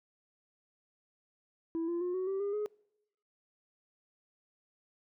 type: tone with pitch steps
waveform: sine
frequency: 329.6 / 343.2 / 357.4 / 372.1 / 387.5 / 403.4 / 420.1 Hz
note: E4 / F4 / F4 / F#4 / G4 / G4 / G#4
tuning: 0 / -30 / +40 / +10 / -20 / +50 / +20 cents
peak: -29 dBFS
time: 1.75-2.66 s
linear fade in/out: 0 ms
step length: 130 ms
effects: noise-tail reverb RT60 0.8 s tail -26 dB re dry + tanh soft clip ceiling -30 dBFS